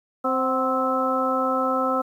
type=harmonic tone with a mistuned harmonic; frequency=261.6 Hz; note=C4; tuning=in tune; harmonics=1 / 2 / 3 / 4 / 5; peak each=-27 / -25 / -29 / -30 / -24 dBFS; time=0.24-2.02 s; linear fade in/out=10 ms; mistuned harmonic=3; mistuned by=-59 cents; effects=9-bit